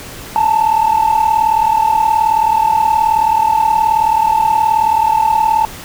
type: tone pair together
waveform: sine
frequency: 865 / 903.8 Hz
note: A5 / A5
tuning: -30 / +46 cents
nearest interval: minor second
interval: 76 cents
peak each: -11 dBFS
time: 0.36-5.65 s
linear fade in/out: 0 ms
effects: tanh soft clip ceiling -5 dBFS + pink hiss -31 dBFS RMS until 5.84 s